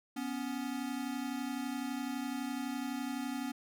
square tone pair together, 246.9 / 278.8 Hz, B3 / C#4, 0 / +10 cents, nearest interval major second, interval 210 cents, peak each -39 / -39 dBFS, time 0.16-3.52 s, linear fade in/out 10 ms, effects none

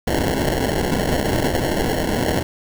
white noise with sample-and-hold, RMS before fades -20 dBFS, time 0.07-2.43 s, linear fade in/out 2 ms, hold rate 1225 Hz, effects none

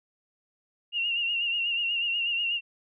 sine tone with vibrato, 2794 Hz, F7, in tune, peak -25 dBFS, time 0.92-2.61 s, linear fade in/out 50 ms, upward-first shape sine, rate 8.2 Hz, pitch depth 50 cents each way, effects none

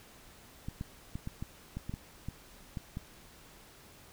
clicks, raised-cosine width 5 ms, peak -25 dBFS, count 11, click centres 0.685 / 0.811 / 1.155 / 1.274 / 1.425 / 1.77 / 1.895 / 1.939 / 2.286 / 2.772 / 2.971 s, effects pink hiss -56 dBFS RMS until 4.12 s

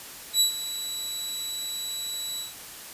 25% pulse tone with ADSR envelope, 3924 Hz, B7, 12 cents flat, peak -13 dBFS, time 0.33-2.54 s, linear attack 73 ms, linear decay 110 ms, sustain -14 dB, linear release 150 ms, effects white hiss -42 dBFS RMS until 2.93 s + resampled to 32000 Hz

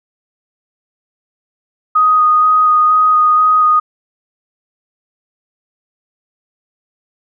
sine tone with vibrato, 1244.5 Hz, D#6, in tune, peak -7 dBFS, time 1.95-3.8 s, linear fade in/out 10 ms, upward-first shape square, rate 2.1 Hz, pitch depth 9 cents each way, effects none

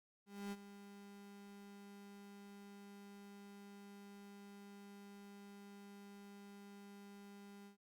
35% pulse tone with ADSR envelope, 201 Hz, G3, 44 cents sharp, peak -40 dBFS, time 0.26-7.77 s, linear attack 260 ms, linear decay 36 ms, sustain -13 dB, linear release 110 ms, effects Opus 48 kbps

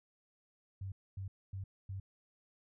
sine tone bursts, 96.5 Hz, G2, 27 cents flat, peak -39 dBFS, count 4, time 0.81-2 s, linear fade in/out 5 ms, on 110 ms, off 250 ms, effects none

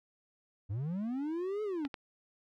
triangle linear two-way sweep, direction up then down, 91 to 434.5 to 264.2 Hz, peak -31 dBFS, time 0.69-1.88 s, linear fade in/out 20 ms, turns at 1.63 s
clicks, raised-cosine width 0.3 ms, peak -24 dBFS, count 2, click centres 1.851 / 1.942 s
effects none

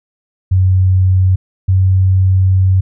sine tone pair in turn, 93.3 / 94.17 Hz, F#2 / F#2, +15 / +31 cents, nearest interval unison, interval 16 cents, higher second, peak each -7 dBFS, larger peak neither, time 0.51-1.36 / 1.68-2.81 s, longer second, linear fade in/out 10 ms, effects none

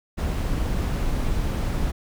brown noise, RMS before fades -24 dBFS, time 0.17-1.92 s, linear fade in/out 20 ms, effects none

